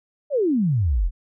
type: exponential sweep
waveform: sine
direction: down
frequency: 619 to 36 Hz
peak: -17 dBFS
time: 0.3-1.11 s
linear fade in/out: 50 ms
effects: none